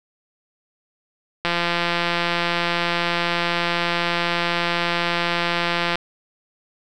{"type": "click train", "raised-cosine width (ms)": 0.3, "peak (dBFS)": -5, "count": 776, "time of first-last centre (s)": [1.45, 5.956], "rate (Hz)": 172, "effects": []}